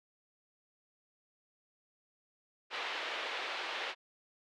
white band-pass noise, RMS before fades -39 dBFS, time 2.7-3.95 s, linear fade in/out 50 ms, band 400 to 3400 Hz, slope 24 dB/octave, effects none

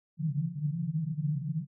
pink band-pass noise, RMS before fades -32 dBFS, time 0.17-1.67 s, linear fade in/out 50 ms, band 140 to 170 Hz, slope 96 dB/octave, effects none

